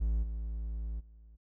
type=tone with level steps; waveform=triangle; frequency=55 Hz; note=A1; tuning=in tune; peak=-25 / -32 / -50 dBFS; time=0-1.37 s; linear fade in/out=20 ms; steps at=0.22 / 0.99 s; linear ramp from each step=20 ms; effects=none